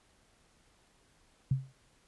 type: tone with exponential decay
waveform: sine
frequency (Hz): 133.2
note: C3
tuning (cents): +31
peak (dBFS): -22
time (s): 1.51-1.73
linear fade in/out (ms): 5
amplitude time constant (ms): 46
effects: pink hiss -67 dBFS RMS until 2.07 s + resampled to 24000 Hz